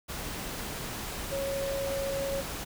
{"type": "tone in noise", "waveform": "sine", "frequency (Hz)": 550, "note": "C#5", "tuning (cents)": -14, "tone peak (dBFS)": -30, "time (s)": [1.31, 2.42], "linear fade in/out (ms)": 20, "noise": "pink", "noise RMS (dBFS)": -37, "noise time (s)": [0.08, 2.65], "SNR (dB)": 4, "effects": []}